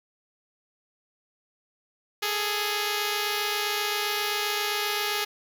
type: tone pair together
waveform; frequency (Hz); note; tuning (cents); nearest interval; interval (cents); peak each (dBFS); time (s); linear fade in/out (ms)
5% pulse; 415.3 / 442.9; G#4 / A4; 0 / +11; minor second; 111; -15 / -22; 2.22-5.25; 10
effects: none